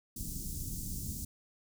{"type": "band-stop noise", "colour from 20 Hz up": "pink", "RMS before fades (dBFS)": -39, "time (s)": [0.16, 1.25], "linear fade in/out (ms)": 5, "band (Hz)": [250, 6100], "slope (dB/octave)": 24, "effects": []}